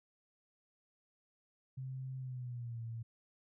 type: tone with pitch glide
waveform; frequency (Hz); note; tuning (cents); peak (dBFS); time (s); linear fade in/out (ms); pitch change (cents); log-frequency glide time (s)
sine; 131.1 to 114.79; C3 to A#2; +4 to -26; -40; 1.77-3.03; 10; -230; 2.18-2.82
effects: none